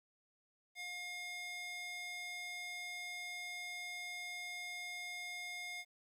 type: tone with high-pass filter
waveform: square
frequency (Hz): 714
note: F5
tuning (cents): +38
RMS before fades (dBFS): -45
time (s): 0.75-5.85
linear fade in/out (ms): 50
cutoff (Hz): 1800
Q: 1.7
effects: low-pass 11000 Hz 12 dB/octave + 12-bit